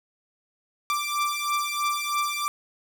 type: beating tone pair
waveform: sawtooth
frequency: 1174.7 / 1177.8 Hz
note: D6 / D6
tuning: 0 / +5 cents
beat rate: 3.1 Hz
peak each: -24 dBFS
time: 0.9-2.48 s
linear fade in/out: 0 ms
effects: none